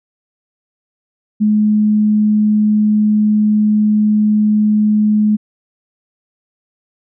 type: tone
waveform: sine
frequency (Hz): 211.9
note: G#3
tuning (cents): +35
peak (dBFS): -9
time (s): 1.4-5.37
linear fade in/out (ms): 20
effects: none